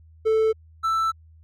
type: tone pair in turn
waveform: triangle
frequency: 440.2 / 1324.8 Hz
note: A4 / E6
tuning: +1 / +8 cents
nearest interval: octave + perfect fifth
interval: 1907 cents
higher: second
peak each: -15 / -18 dBFS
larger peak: first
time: 0.25-0.53 / 0.83-1.12 s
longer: second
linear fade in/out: 20 ms
effects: added 80 Hz sine -48 dBFS peak until 1.43 s